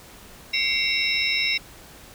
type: tone cluster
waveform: sine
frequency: 2106 / 2245 / 2725 / 3821 / 5330 Hz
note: C7 / C#7 / F7 / A#7 / E8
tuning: +11 / +21 / -43 / +42 / +18 cents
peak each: -27 dBFS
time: 0.53-1.58 s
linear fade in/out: 10 ms
effects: pink hiss -46 dBFS RMS until 2.14 s